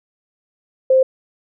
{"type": "tone", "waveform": "sine", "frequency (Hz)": 523.3, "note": "C5", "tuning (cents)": 0, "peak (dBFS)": -9, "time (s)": [0.9, 1.03], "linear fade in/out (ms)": 5, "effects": []}